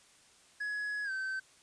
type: tone with pitch glide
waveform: triangle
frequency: 1682 to 1542.4 Hz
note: G#6 to G6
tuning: +22 to -28 cents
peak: -32 dBFS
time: 0.6-1.4 s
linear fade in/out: 10 ms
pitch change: -150 cents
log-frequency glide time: 1.04-1.11 s
effects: white hiss -62 dBFS RMS until 1.62 s + resampled to 22050 Hz